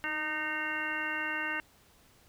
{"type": "harmonic tone with a mistuned harmonic", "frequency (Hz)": 306.8, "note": "D#4", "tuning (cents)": -24, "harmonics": [1, 2, 3, 4, 5, 6, 7, 9], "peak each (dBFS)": [-43, -47, -42, -43, -36, -37, -40, -39], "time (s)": [0.04, 1.6], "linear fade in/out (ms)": 0, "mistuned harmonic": 1, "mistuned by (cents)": 30, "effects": ["pink hiss -62 dBFS RMS until 2.28 s"]}